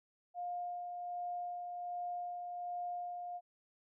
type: tone with tremolo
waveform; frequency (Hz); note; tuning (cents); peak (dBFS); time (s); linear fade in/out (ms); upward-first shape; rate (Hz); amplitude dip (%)
sine; 708; F5; +23; -37; 0.34-3.41; 50; sine; 1.3; 35
effects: none